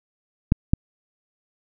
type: clicks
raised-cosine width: 5 ms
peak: -3 dBFS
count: 2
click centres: 0.521 / 0.735 s
effects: none